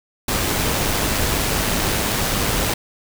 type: noise with amplitude modulation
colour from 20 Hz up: pink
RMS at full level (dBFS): -19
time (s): 0.28-2.74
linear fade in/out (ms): 5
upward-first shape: sine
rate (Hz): 104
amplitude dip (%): 30
effects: none